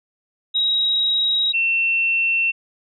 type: tone pair in turn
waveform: sine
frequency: 3818 / 2700 Hz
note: A#7 / E7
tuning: +41 / +41 cents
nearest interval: tritone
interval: 600 cents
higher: first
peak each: -16 dBFS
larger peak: neither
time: 0.54-1.53 / 1.53-2.52 s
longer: neither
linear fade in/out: 20 ms
effects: none